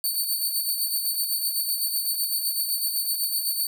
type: tone with tremolo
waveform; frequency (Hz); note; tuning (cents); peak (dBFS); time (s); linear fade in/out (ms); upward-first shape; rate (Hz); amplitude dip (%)
5% pulse; 4511; C#8; +29; -15; 0.04-3.67; 2; sine; 7.9; 50
effects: none